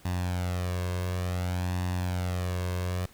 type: tone with flanger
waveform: sawtooth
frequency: 90.1 Hz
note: F#2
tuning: 45 cents flat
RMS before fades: -30 dBFS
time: 0.05-3.06 s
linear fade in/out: 5 ms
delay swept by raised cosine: 1.1 to 1.88 ms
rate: 0.56 Hz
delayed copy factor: +0.6
effects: pink hiss -56 dBFS RMS until 3.13 s